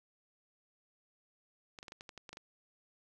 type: clicks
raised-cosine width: 0.2 ms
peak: -30 dBFS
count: 10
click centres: 1.788 / 1.829 / 1.882 / 1.921 / 2.009 / 2.092 / 2.177 / 2.292 / 2.33 / 2.371 s
effects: none